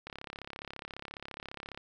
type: click train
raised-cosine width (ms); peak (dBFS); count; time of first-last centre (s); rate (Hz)
0.3; -25; 60; 0.07-1.775; 34.6
effects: none